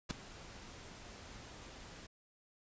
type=noise with ADSR envelope; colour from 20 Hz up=pink; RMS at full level=-34 dBFS; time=0.09-2.07 s; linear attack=19 ms; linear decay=4 ms; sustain=-18 dB; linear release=13 ms; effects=resampled to 16000 Hz